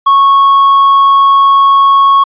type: tone with tanh clipping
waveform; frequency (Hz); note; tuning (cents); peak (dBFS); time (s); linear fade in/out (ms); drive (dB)
sine; 1103; C#6; -9; -4; 0.06-2.24; 10; 3
effects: resampled to 8000 Hz